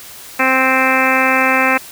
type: harmonic tone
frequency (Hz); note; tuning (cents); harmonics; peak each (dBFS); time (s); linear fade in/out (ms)
261.6; C4; 0; 1 / 2 / 3 / 4 / 5 / 6 / 7 / 8 / 9 / 10; -20 / -20 / -20 / -20 / -20 / -20 / -20 / -20 / -20 / -20; 0.39-1.78; 10
effects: white hiss -35 dBFS RMS until 1.91 s